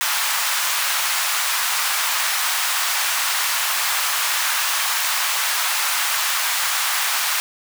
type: high-pass noise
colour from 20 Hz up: pink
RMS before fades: -21 dBFS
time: 0.01-7.4 s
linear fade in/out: 0 ms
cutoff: 950 Hz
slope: 24 dB/octave
effects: none